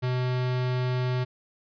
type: tone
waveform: square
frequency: 126.2 Hz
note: B2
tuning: 38 cents sharp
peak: -25 dBFS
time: 0.02-1.25 s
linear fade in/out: 20 ms
effects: resampled to 11025 Hz